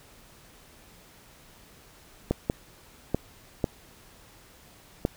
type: clicks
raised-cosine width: 2 ms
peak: -10 dBFS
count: 5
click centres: 2.31 / 2.499 / 3.146 / 3.642 / 5.051 s
effects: pink hiss -54 dBFS RMS until 5.16 s